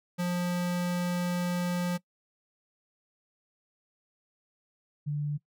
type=tone pair in turn; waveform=square / sine; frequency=176.9 / 147.05 Hz; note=F3 / D3; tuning=+23 / +3 cents; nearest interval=minor third; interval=320 cents; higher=first; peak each=-28 dBFS; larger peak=neither; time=0.18-1.98 / 5.06-5.38 s; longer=first; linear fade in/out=20 ms; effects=noise-tail reverb RT60 0.1 s tail -21 dB re dry